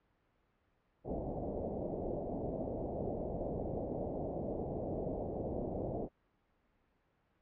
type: low-pass noise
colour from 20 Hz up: white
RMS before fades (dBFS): -39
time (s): 1.04-6.09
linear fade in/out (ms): 50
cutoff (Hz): 690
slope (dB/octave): 48
effects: pink hiss -75 dBFS RMS until 7.41 s + low-pass 2000 Hz 12 dB/octave